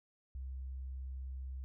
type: tone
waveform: sine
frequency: 65.41 Hz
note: C2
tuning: in tune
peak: -40 dBFS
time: 0.35-1.64 s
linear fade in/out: 0 ms
effects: none